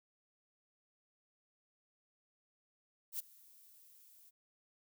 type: noise with ADSR envelope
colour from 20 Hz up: violet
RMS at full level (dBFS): -38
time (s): 3.12-4.31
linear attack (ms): 71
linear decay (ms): 16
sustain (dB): -24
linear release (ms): 24
effects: none